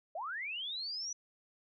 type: linear sweep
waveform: sine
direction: up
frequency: 587.3 to 5950 Hz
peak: -37 dBFS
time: 0.15-1.13 s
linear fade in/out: 5 ms
effects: none